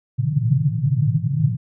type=band-pass noise; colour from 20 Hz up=white; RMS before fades=-19 dBFS; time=0.18-1.57 s; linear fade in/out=20 ms; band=110 to 160 Hz; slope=96 dB/octave; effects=none